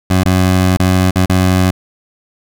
20% pulse tone with dropouts, 92.5 Hz, F#2, in tune, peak -4 dBFS, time 0.1-1.71 s, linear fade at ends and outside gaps 5 ms, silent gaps 0.235-0.255 / 0.771-0.797 / 1.109-1.157 / 1.259-1.296 s, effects none

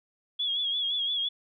sine tone with vibrato, 3347 Hz, G#7, 13 cents sharp, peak -26 dBFS, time 0.39-1.29 s, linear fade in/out 10 ms, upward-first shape sine, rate 5.8 Hz, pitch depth 58 cents each way, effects none

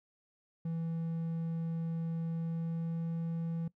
triangle tone with pitch glide, 164.9 to 165.86 Hz, E3 to E3, +1 to +11 cents, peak -31 dBFS, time 0.65-3.68 s, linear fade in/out 5 ms, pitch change +10 cents, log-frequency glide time 2.26-3.12 s, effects noise-tail reverb RT60 0.1 s tail -20 dB re dry

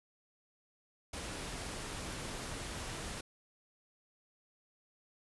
pink noise, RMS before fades -42 dBFS, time 1.13-3.21 s, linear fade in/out 5 ms, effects resampled to 24000 Hz

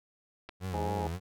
clicks, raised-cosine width 0.3 ms, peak -28 / -30 dBFS, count 2, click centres 0.49 / 0.493 s
30% pulse tone with vibrato, 87.31 Hz, F2, in tune, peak -31 dBFS, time 0.6-1.2 s, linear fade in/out 50 ms, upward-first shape sine, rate 3.7 Hz, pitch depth 140 cents each way
harmonic tone, 103.83 Hz, G#2, in tune, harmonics 2 / 3 / 4 / 5 / 6 / 7 / 8 / 9, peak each -42 / -44 / -39 / -40 / -45 / -47 / -35 / -46 dBFS, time 0.74-1.07 s, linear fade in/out 0 ms
effects none

